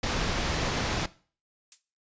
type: low-pass noise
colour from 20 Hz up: pink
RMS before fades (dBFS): -29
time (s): 0.03-1.06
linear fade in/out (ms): 5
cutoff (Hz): 6500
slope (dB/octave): 24
type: noise with exponential decay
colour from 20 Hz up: violet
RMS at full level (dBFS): -35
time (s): 1.72-1.82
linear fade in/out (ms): 1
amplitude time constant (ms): 21
effects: noise-tail reverb RT60 0.4 s tail -18 dB re dry + resampled to 16000 Hz